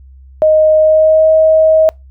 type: tone with pitch glide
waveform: sine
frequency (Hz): 622.3 to 633.5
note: D#5 to D#5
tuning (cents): 0 to +31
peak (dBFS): -5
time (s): 0.42-1.89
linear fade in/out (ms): 0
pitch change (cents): +31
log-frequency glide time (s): 0.78-1.3
effects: noise-tail reverb RT60 0.2 s tail -26 dB re dry + added 66 Hz sine -35 dBFS peak until 2.1 s